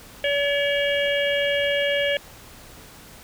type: harmonic tone with a mistuned harmonic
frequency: 569 Hz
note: C#5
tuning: 45 cents sharp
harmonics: 1 / 3 / 4 / 5 / 6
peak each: -22 / -27 / -28 / -29 / -30 dBFS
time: 0.24-2.17 s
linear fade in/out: 2 ms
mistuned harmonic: 6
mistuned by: -81 cents
effects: pink hiss -45 dBFS RMS until 3.23 s